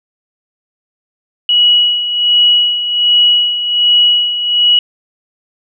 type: tone with tremolo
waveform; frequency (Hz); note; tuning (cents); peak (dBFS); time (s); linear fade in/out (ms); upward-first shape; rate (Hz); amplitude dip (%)
sine; 2920; F#7; -24; -5; 1.49-4.79; 2; sine; 1.3; 65
effects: none